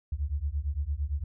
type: beating tone pair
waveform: sine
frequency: 68 / 76.8 Hz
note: C#2 / D#2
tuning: -33 / -22 cents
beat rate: 8.8 Hz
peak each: -31 dBFS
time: 0.12-1.24 s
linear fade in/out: 5 ms
effects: none